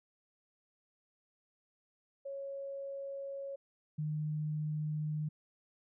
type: tone pair in turn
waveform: sine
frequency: 552 / 152.46 Hz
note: C#5 / D#3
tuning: -7 / -35 cents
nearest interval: octave + minor seventh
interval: 2228 cents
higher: first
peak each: -39 / -33 dBFS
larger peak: second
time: 2.25-3.56 / 3.98-5.29 s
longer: neither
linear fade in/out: 10 ms
effects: none